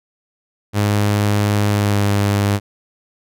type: tone with pitch glide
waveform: sawtooth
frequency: 103.3 to 101.35 Hz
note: G#2 to G#2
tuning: -9 to -42 cents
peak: -10 dBFS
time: 0.73-2.6 s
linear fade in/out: 50 ms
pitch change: -33 cents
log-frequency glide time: 1.69-2.07 s
effects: none